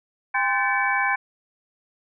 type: tone cluster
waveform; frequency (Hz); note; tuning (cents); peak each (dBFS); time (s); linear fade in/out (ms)
sine; 801 / 1033 / 1537 / 1746 / 2276; G5 / C6 / G6 / A6 / C#7; +37 / -22 / -35 / -14 / +45; -26; 0.34-1.16; 10
effects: none